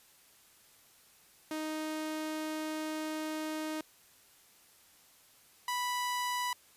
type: tone pair in turn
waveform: sawtooth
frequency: 311.1 / 986.5 Hz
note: D#4 / B5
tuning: 0 / -2 cents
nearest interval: octave + minor sixth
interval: 1998 cents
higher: second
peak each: -31 / -28 dBFS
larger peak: second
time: 1.51-3.81 / 5.68-6.53 s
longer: first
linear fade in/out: 2 ms
effects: white hiss -62 dBFS RMS until 6.76 s + resampled to 32000 Hz